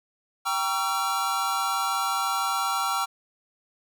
square chord, G diminished seventh, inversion none, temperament just, 784 / 940.8 / 1128.9 / 1354.7 Hz, G5 / Bb5 / Db6 / Fb6, 0 / +16 / +31 / +47 cents, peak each -31 / -33 / -32 / -28 dBFS, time 0.45-3.06 s, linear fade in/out 20 ms, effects none

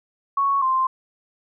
sine tone pair in turn, 1108.7 / 1046.5 Hz, C#6 / C6, 0 / 0 cents, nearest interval minor second, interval 100 cents, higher first, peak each -17 dBFS, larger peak neither, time 0.37-0.62 / 0.62-0.87 s, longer neither, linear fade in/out 5 ms, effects none

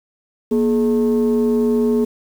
sine tone pair together, 237.3 / 423.4 Hz, A#3 / G#4, +31 / +33 cents, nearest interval minor seventh, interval 1002 cents, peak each -14 / -15 dBFS, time 0.51-2.05 s, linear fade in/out 10 ms, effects tanh soft clip ceiling -10 dBFS + 7-bit

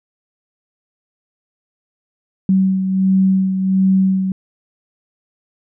sine beating tone pair, 190 / 191.4 Hz, F#3 / G3, +46 / -41 cents, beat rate 1.4 Hz, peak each -12 / -21 dBFS, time 2.49-4.32 s, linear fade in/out 2 ms, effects none

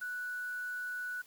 sine tone with quantisation, 1480 Hz, F#6, in tune, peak -36 dBFS, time 0.01-1.22 s, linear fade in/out 10 ms, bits 9, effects white hiss -61 dBFS RMS until 1.26 s

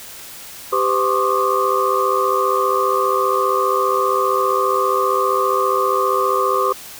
sine tone cluster, 392.2 / 507 / 1065 / 1145 / 1220 Hz, G4 / B4 / C6 / D6 / D#6, +1 / +45 / +30 / -44 / -34 cents, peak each -21 dBFS, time 0.72-6.73 s, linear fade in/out 10 ms, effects white hiss -36 dBFS RMS until 6.99 s

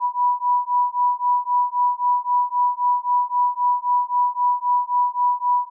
sine beating tone pair, 980 / 983.8 Hz, B5 / B5, -14 / -7 cents, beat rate 3.8 Hz, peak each -20 / -20 dBFS, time 0-5.7 s, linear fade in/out 50 ms, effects none

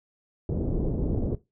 pink low-pass noise, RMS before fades -27 dBFS, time 0.49-1.35 s, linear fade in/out 2 ms, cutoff 470 Hz, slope 24 dB/octave, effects noise-tail reverb RT60 0.2 s tail -17 dB re dry

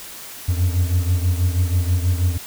triangle beating tone pair, 87.31 / 93.51 Hz, F2 / F#2, 0 / +19 cents, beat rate 6.2 Hz, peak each -15 / -20 dBFS, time 0.48-2.38 s, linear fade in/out 10 ms, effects white hiss -36 dBFS RMS until 2.46 s

